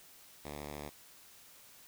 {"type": "tone", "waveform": "5% pulse", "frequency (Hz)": 73.4, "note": "D2", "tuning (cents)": 0, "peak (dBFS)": -31, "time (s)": [0.44, 0.9], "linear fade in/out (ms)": 20, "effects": ["white hiss -58 dBFS RMS until 1.87 s"]}